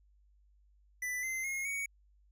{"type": "tone with pitch steps", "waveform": "square", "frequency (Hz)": [1990, 2070, 2153, 2239], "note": ["B6", "C7", "C7", "C#7"], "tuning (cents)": [13, -19, 49, 17], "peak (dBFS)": -35, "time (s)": [1.02, 1.86], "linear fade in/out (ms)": 5, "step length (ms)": 210, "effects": ["added 50 Hz sine -63 dBFS peak until 2.31 s"]}